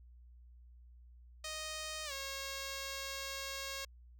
5% pulse tone with pitch glide, 622.3 to 544.9 Hz, D#5 to C#5, 0 to -30 cents, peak -29 dBFS, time 1.44-3.85 s, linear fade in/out 5 ms, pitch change -230 cents, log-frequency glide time 2.05-2.12 s, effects added 60 Hz sine -55 dBFS peak until 4.19 s

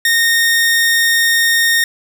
sawtooth tone, 1845 Hz, A#6, 18 cents flat, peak -7 dBFS, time 0.05-1.84 s, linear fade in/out 2 ms, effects none

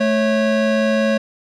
square tone pair together, 218.4 / 550.3 Hz, A3 / C#5, -13 / -13 cents, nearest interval octave + major third, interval 1600 cents, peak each -18 dBFS, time 0-1.18 s, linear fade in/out 10 ms, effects low-pass 4000 Hz 12 dB/octave

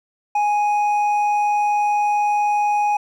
triangle tone with hard clipping, 830.6 Hz, G#5, in tune, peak -17 dBFS, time 0.35-2.97 s, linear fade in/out 5 ms, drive 8 dB, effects none

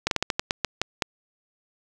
slowing click train, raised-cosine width 0.2 ms, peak -5 dBFS, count 10, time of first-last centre 0.07-1.022 s, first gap 42 ms, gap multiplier 1.22, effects none

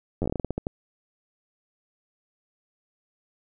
slowing click train, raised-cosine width 2 ms, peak -14 dBFS, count 13, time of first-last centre 0.22-0.669 s, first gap 10 ms, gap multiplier 1.22, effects none

